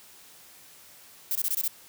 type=noise bursts; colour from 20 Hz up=violet; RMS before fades=-27 dBFS; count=6; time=1.31-1.679 s; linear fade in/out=2 ms; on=44 ms; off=21 ms; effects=white hiss -52 dBFS RMS until 1.88 s + high-pass 60 Hz 12 dB/octave